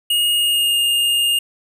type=tone with pitch glide; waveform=square; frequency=2864 to 2829 Hz; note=F7 to F7; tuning=+43 to +22 cents; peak=-15 dBFS; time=0.1-1.39 s; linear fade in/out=5 ms; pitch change=-21 cents; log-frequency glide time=0.33-0.78 s; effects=none